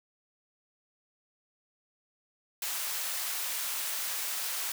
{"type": "high-pass noise", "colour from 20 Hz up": "white", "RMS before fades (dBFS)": -34, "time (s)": [2.62, 4.72], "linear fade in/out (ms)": 2, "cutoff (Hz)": 750, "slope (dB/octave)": 12, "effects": []}